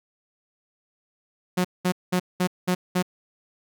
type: tone bursts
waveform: sawtooth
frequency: 181.3 Hz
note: F#3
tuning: 35 cents flat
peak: -16 dBFS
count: 6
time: 1.57-3.026 s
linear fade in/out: 10 ms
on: 76 ms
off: 200 ms
effects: none